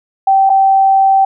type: tone with dropouts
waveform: sine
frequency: 776 Hz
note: G5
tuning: 18 cents flat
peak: -6 dBFS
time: 0.27-1.25 s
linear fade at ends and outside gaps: 5 ms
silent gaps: 0.495-0.499 s
effects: none